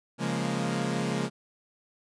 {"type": "chord", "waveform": "sawtooth", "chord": "Bb minor seventh", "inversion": "first", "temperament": "equal", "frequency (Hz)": [138.59, 174.61, 207.7, 233.1], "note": ["Db3", "F3", "Ab3", "Bb3"], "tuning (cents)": [0, 0, 0, 0], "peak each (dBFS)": -29, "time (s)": [0.18, 1.3], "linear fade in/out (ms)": 50, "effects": ["resampled to 22050 Hz"]}